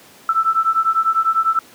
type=beating tone pair; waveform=sine; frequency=1318.5 / 1328.5 Hz; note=E6 / E6; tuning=0 / +13 cents; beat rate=10 Hz; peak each=-17 dBFS; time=0.29-1.59 s; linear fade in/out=2 ms; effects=pink hiss -45 dBFS RMS until 1.74 s + high-pass 200 Hz 12 dB/octave